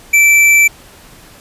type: tone with hard clipping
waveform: sine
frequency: 2329 Hz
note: D7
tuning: 15 cents flat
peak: -7 dBFS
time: 0.13-0.68 s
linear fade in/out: 10 ms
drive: 11 dB
effects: pink hiss -40 dBFS RMS until 1.4 s + resampled to 32000 Hz